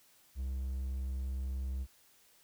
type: tone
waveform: triangle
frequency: 65.5 Hz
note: C2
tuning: 2 cents sharp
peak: -32 dBFS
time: 0.35-1.87 s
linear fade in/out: 50 ms
effects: white hiss -65 dBFS RMS until 2.43 s